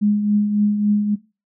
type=tone with tremolo; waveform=sine; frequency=207.7 Hz; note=G#3; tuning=in tune; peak=-12 dBFS; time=0.01-1.16 s; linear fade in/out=20 ms; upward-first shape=triangle; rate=3.6 Hz; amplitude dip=55%; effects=noise-tail reverb RT60 0.3 s tail -20 dB re dry